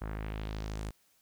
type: tone with low-pass filter sweep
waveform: sawtooth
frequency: 53 Hz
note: G#1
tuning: 36 cents sharp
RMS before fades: -38 dBFS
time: 0.01-0.91 s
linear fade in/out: 10 ms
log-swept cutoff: 1400 to 10000 Hz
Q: 1.6
effects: white hiss -69 dBFS RMS until 1.21 s